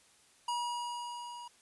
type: tone with level ramp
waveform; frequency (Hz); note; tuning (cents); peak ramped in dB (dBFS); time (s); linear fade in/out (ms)
square; 960; B5; -49; -32 to -45; 0.48-1.48; 5
effects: white hiss -64 dBFS RMS until 1.61 s + resampled to 24000 Hz